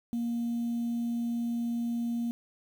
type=tone; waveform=sine; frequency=235.2 Hz; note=A#3; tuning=16 cents sharp; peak=-27 dBFS; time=0.13-2.31 s; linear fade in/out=0 ms; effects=tanh soft clip ceiling -25 dBFS + 9-bit